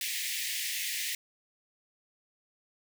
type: high-pass noise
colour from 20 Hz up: pink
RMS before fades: -34 dBFS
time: 0.01-1.15 s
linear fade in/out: 2 ms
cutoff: 1800 Hz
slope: 96 dB/octave
effects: none